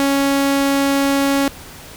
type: tone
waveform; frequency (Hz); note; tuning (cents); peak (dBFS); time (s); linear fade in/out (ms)
sawtooth; 277.2; C#4; 0; -10; 0-1.48; 0
effects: pink hiss -37 dBFS RMS until 1.96 s